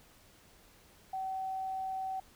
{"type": "tone", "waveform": "sine", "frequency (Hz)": 762, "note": "G5", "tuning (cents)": -49, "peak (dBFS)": -34, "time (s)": [1.13, 2.2], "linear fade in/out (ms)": 5, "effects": ["pink hiss -61 dBFS RMS until 2.35 s"]}